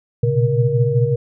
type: tone cluster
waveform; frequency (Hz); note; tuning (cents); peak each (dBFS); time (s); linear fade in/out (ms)
sine; 118.7 / 123.9 / 137.5 / 472.7; A#2 / B2 / C#3 / A#4; +32 / +6 / -14 / +24; -19; 0.23-1.16; 5
effects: none